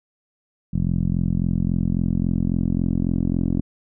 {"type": "tone with low-pass filter sweep", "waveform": "10% pulse", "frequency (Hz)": 43.65, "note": "F1", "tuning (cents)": 0, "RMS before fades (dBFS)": -21, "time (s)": [0.73, 3.61], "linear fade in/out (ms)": 10, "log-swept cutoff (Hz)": [180, 280], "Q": 2, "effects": []}